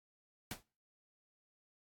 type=noise with exponential decay; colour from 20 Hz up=pink; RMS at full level=-38 dBFS; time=0.51-0.63 s; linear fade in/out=1 ms; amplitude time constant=26 ms; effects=noise-tail reverb RT60 0.4 s tail -25 dB re dry + AAC 64 kbps